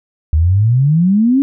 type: exponential sweep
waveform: sine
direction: up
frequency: 74.1 to 283.7 Hz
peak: -8 dBFS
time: 0.33-1.42 s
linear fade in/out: 0 ms
effects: none